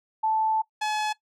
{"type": "tone pair in turn", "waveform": ["sine", "sawtooth"], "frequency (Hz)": [877, 852.5], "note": ["A5", "G#5"], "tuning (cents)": [-6, 45], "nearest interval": "unison", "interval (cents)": 49, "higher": "first", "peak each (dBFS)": -21, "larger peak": "neither", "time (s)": [[0.23, 0.62], [0.81, 1.13]], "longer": "first", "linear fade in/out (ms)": 10, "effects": ["noise-tail reverb RT60 0.1 s tail -18 dB re dry", "low-pass 7000 Hz 12 dB/octave"]}